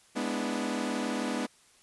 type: chord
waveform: sawtooth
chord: E dominant seventh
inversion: first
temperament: equal with one note detuned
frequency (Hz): 207.7 / 246.9 / 293.7 / 325.5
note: G#3 / B3 / D4 / E4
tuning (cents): 0 / 0 / 0 / -22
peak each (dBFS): -32 / -29 / -32 / -35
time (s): 0.15-1.47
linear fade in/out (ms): 20
effects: white hiss -61 dBFS RMS until 1.82 s + resampled to 24000 Hz